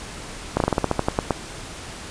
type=slowing click train; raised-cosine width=1 ms; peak=-4 dBFS; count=12; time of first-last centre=0.57-1.307 s; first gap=32 ms; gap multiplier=1.14; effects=pink hiss -36 dBFS RMS until 2.1 s + resampled to 22050 Hz